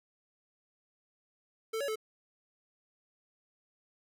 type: tone with pitch steps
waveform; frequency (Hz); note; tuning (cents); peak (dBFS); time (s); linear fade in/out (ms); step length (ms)
square; 444.6 / 563 / 435.6; A4 / C#5 / A4; +18 / +27 / -17; -33; 1.73-1.958; 10; 76
effects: none